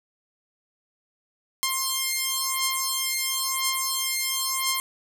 5% pulse beating tone pair, 1058 / 1058.98 Hz, C6 / C6, +19 / +21 cents, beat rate 0.98 Hz, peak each -15 dBFS, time 1.63-4.8 s, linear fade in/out 0 ms, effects none

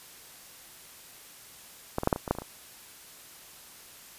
clicks, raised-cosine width 1 ms, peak -13 / -16 / -8 / -8 / -19 / -19 / -9 / -27 / -19 / -25 dBFS, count 10, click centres 1.984 / 2.034 / 2.074 / 2.128 / 2.161 / 2.278 / 2.31 / 2.351 / 2.386 / 2.42 s, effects white hiss -50 dBFS RMS until 4.18 s + resampled to 32000 Hz

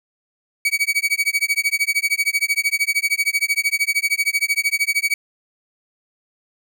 40% pulse tone with tremolo, 2264 Hz, C#7, 36 cents sharp, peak -13 dBFS, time 0.65-5.14 s, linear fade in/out 2 ms, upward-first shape sine, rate 13 Hz, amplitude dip 100%, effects none

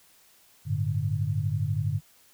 sine chord, G suspended second, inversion none, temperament just, 98 / 110.25 / 147 Hz, G2 / A2 / D3, 0 / +4 / +2 cents, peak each -29 dBFS, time 0.65-2.01 s, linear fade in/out 50 ms, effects white hiss -59 dBFS RMS until 2.33 s

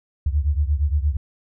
sine beating tone pair, 70.5 / 79.1 Hz, C#2 / D#2, +30 / +29 cents, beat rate 8.6 Hz, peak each -19 / -22 dBFS, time 0.26-1.17 s, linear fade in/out 5 ms, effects none

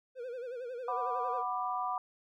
triangle tone with vibrato, 493.9 Hz, B4, in tune, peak -36 dBFS, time 0.15-1.44 s, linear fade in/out 50 ms, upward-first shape sine, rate 11 Hz, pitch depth 100 cents each way
sine chord, B minor, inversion second, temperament just, 740.8 / 987.8 / 1185.3 Hz, F#5 / B5 / D6, +2 / 0 / +16 cents, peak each -36 dBFS, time 0.88-1.98 s, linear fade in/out 2 ms
effects none

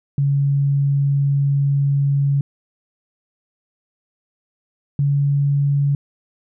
sine tone pair in turn, 140.3 / 141.68 Hz, C#3 / C#3, +21 / +38 cents, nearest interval unison, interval 17 cents, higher second, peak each -14 dBFS, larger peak neither, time 0.18-2.41 / 4.99-5.95 s, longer first, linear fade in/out 2 ms, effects none

